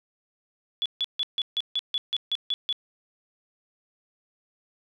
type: tone bursts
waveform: sine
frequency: 3420 Hz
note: A7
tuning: 50 cents flat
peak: -23 dBFS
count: 11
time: 0.82-2.727 s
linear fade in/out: 0 ms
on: 37 ms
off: 150 ms
effects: none